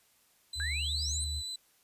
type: tone with vibrato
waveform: 35% pulse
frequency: 4000 Hz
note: B7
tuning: 21 cents sharp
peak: -35 dBFS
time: 0.53-1.56 s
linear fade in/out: 5 ms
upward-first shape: square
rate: 7.4 Hz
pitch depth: 11 cents each way
type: tone with pitch glide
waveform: sine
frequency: 75.3 to 76.04 Hz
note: D2 to D#2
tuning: +44 to -39 cents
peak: -34 dBFS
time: 0.55-1.43 s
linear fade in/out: 50 ms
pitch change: +17 cents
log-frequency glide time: 0.99-1.13 s
type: exponential sweep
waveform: sine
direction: up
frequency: 1567 to 8870 Hz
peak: -34 dBFS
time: 0.6-1.24 s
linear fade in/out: 0 ms
effects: white hiss -67 dBFS RMS until 1.83 s + resampled to 32000 Hz